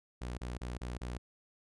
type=tone bursts; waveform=sawtooth; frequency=60.8 Hz; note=B1; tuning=26 cents flat; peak=-34 dBFS; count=5; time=0.21-1.18 s; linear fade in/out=10 ms; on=170 ms; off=30 ms; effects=resampled to 24000 Hz